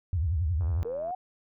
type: tone with vibrato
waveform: sine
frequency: 82.41 Hz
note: E2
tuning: in tune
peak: -24 dBFS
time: 0.13-0.83 s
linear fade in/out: 0 ms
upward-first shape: triangle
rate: 11 Hz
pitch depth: 290 cents each way
type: click train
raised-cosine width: 1 ms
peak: -34 dBFS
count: 43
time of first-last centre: 0.61-1.107 s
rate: 84.5 Hz
type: linear sweep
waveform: sine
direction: up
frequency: 444.9 to 757 Hz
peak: -30 dBFS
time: 0.85-1.15 s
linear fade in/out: 5 ms
effects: none